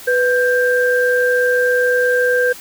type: tone pair together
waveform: sine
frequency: 494.9 / 1582 Hz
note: B4 / G6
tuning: +4 / +15 cents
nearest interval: octave + minor sixth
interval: 2011 cents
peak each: -14 / -16 dBFS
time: 0.07-2.53 s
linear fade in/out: 10 ms
effects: white hiss -36 dBFS RMS until 2.6 s